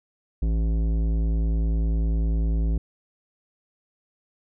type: tone with tanh clipping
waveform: sine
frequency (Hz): 55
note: A1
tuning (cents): 0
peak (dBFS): -22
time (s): 0.42-2.78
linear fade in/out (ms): 5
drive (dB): 14
effects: none